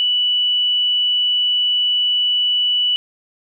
sine tone, 2960 Hz, F#7, in tune, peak -14 dBFS, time 0-2.96 s, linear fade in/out 0 ms, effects none

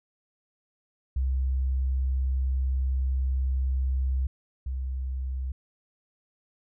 sine tone pair in turn, 65.41 / 65.09 Hz, C2 / C2, 0 / -8 cents, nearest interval unison, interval 8 cents, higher first, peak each -23 / -28 dBFS, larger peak first, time 1.16-4.27 / 4.66-5.52 s, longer first, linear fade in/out 5 ms, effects none

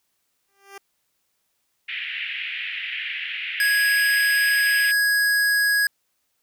10% pulse tone with exponential growth, 395.5 Hz, G4, 15 cents sharp, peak -27 dBFS, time 0.48-0.78 s, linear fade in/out 5 ms, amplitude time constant 65 ms
white band-pass noise, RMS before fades -30 dBFS, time 1.88-4.92 s, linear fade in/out 10 ms, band 1800 to 3000 Hz, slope 48 dB/octave
square tone, 1661.2 Hz, G#6, in tune, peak -18 dBFS, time 3.6-5.87 s, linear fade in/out 2 ms
effects white hiss -72 dBFS RMS until 6.42 s

